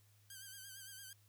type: tone with vibrato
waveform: 5% pulse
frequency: 1568 Hz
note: G6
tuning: in tune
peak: -40 dBFS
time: 0.3-1.13 s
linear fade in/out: 2 ms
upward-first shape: sine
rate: 8.8 Hz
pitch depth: 55 cents each way
effects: added 103 Hz sine -67 dBFS peak until 1.28 s + white hiss -73 dBFS RMS until 1.28 s